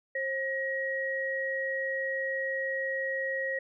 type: tone pair together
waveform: sine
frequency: 533.8 / 1897 Hz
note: C5 / A#6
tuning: +35 / +30 cents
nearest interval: octave + minor seventh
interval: 2195 cents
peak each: -33 / -31 dBFS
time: 0.15-3.59 s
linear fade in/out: 5 ms
effects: none